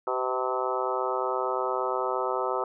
harmonic tone with a mistuned harmonic, 128.6 Hz, C3, 30 cents flat, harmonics 3 / 4 / 5 / 6 / 7 / 8 / 9 / 10, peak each -32 / -32 / -34 / -36 / -33 / -36 / -37 / -33 dBFS, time 0.07-2.64 s, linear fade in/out 2 ms, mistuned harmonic 4, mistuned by -18 cents, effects none

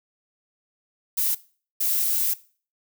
violet noise bursts at uneven times, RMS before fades -23 dBFS, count 2, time 1.17-1.35 / 1.8-2.34 s, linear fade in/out 10 ms, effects noise-tail reverb RT60 0.4 s tail -19 dB re dry

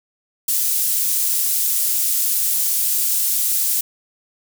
pink high-pass noise, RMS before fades -19 dBFS, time 0.48-3.81 s, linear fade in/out 5 ms, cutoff 10000 Hz, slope 12 dB/octave, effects none

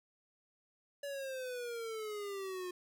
square exponential sweep, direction down, 572 to 357.5 Hz, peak -40 dBFS, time 1.03-2.71 s, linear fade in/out 5 ms, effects none

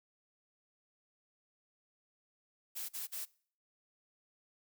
blue noise bursts, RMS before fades -41 dBFS, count 3, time 2.75-3.256 s, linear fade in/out 20 ms, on 140 ms, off 43 ms, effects noise-tail reverb RT60 0.5 s tail -23 dB re dry

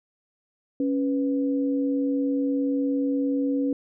sine tone pair together, 276.9 / 493.9 Hz, C#4 / B4, -2 / 0 cents, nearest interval minor seventh, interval 1002 cents, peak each -22 / -30 dBFS, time 0.8-3.73 s, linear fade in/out 2 ms, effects none

